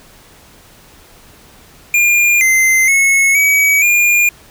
square tone with pitch steps, 2410 / 2074 / 2189 / 2272 / 2416 Hz, D7 / C7 / C#7 / C#7 / D7, +44 / -16 / -22 / +42 / +48 cents, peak -9 dBFS, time 1.94-4.29 s, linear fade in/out 2 ms, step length 470 ms, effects pink hiss -43 dBFS RMS until 4.5 s

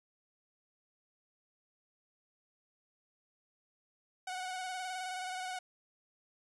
sawtooth tone with vibrato, 740 Hz, F#5, in tune, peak -34 dBFS, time 4.27-5.59 s, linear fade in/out 5 ms, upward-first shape square, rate 19 Hz, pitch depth 25 cents each way, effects resampled to 24000 Hz

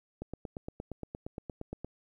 click train, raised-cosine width 2 ms, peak -25 dBFS, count 15, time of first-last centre 0.22-1.846 s, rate 8.61 Hz, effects 11-bit

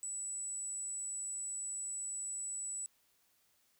sine tone, 7902 Hz, B8, in tune, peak -38 dBFS, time 0.03-2.86 s, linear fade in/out 0 ms, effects white hiss -73 dBFS RMS until 3.79 s

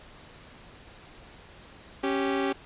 sawtooth tone pair together, 276 / 390.3 Hz, C#4 / G4, -7 / -8 cents, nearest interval tritone, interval 599 cents, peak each -24 dBFS, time 2.03-2.53 s, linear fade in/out 10 ms, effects pink hiss -50 dBFS RMS until 2.65 s + resampled to 8000 Hz

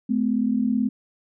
sine tone pair together, 215 / 253.8 Hz, A3 / B3, -40 / +47 cents, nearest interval minor third, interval 287 cents, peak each -22 dBFS, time 0.09-0.89 s, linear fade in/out 10 ms, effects none

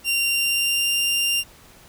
sawtooth tone with pitch glide, 2770 to 2789 Hz, F7 to F7, -15 to -3 cents, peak -16 dBFS, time 0.04-1.44 s, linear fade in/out 50 ms, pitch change +12 cents, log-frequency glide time 0.25-0.88 s, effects pink hiss -49 dBFS RMS until 1.88 s

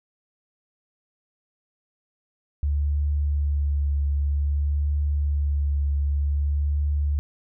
sine tone with vibrato, 72.1 Hz, D2, 31 cents flat, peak -20 dBFS, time 2.63-7.19 s, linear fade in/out 0 ms, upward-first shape triangle, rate 0.53 Hz, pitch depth 24 cents each way, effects none

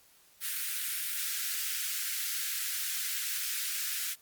white high-pass noise, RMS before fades -34 dBFS, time 0.4-4.16 s, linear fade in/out 50 ms, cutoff 1400 Hz, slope 48 dB/octave, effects white hiss -62 dBFS RMS until 4.21 s + Opus 48 kbps

